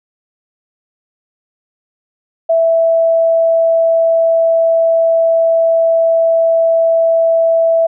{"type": "tone", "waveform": "sine", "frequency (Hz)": 659.3, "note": "E5", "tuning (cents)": 0, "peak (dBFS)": -8, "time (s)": [2.49, 7.87], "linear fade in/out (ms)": 10, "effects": []}